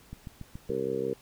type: click train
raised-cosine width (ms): 5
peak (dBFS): -27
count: 5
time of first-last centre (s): 0.13-0.697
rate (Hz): 7.06
type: harmonic tone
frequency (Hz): 66.2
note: C2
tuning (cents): +21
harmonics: 2 / 3 / 4 / 5 / 6 / 7 / 8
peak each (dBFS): -42 / -40 / -39 / -39 / -33 / -31 / -42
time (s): 0.69-1.14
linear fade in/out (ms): 10
effects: pink hiss -57 dBFS RMS until 1.21 s